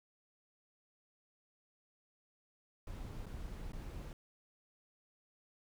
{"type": "noise with dropouts", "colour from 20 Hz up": "brown", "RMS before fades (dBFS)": -45, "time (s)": [2.87, 4.13], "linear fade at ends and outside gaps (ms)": 2, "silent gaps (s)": [[3.259, 3.264], [3.721, 3.732]], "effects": []}